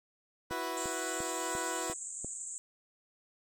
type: chord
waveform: 15% pulse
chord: E suspended second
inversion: none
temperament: equal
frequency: 329.6 / 370 / 493.9 Hz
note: E4 / F#4 / B4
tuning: 0 / 0 / 0 cents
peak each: -33 / -33 / -33 dBFS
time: 0.5-1.94 s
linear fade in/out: 20 ms
type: click train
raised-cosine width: 2 ms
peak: -28 dBFS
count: 6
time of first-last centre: 0.51-2.246 s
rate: 2.88 Hz
type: band-pass noise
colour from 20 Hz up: white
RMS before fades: -42 dBFS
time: 0.77-2.58 s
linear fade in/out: 0 ms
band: 7000 to 8200 Hz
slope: 96 dB/octave
effects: none